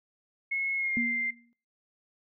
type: tone with pitch glide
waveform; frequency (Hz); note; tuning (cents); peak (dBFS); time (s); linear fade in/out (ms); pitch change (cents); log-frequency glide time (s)
sine; 2177 to 2093; C#7 to C7; -32 to 0; -27; 0.51-1.31; 10; -68; 0.76-1.03
type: tone with exponential decay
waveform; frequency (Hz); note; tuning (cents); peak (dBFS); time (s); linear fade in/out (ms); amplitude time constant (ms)
sine; 236.2; A#3; +23; -26; 0.97-1.53; 0; 120
effects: noise-tail reverb RT60 0.4 s tail -21 dB re dry